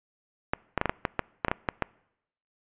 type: clicks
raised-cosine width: 0.5 ms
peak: -9 dBFS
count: 12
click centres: 0.535 / 0.777 / 0.814 / 0.857 / 0.895 / 1.052 / 1.193 / 1.448 / 1.483 / 1.515 / 1.688 / 1.823 s
effects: noise-tail reverb RT60 0.8 s tail -24 dB re dry + resampled to 8000 Hz